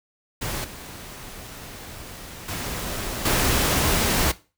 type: noise with level steps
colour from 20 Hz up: pink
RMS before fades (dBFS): -29 / -39 / -30 / -21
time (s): 0.41-4.32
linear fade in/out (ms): 10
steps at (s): 0.64 / 2.48 / 3.25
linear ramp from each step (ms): 5
effects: noise-tail reverb RT60 0.3 s tail -17 dB re dry